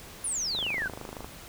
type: exponential sweep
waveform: sine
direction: down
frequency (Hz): 10360 to 1464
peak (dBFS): -28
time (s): 0.24-0.88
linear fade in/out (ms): 5
type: click train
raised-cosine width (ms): 1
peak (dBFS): -24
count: 19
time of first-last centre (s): 0.55-1.245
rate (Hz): 25.9
effects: pink hiss -46 dBFS RMS until 1.48 s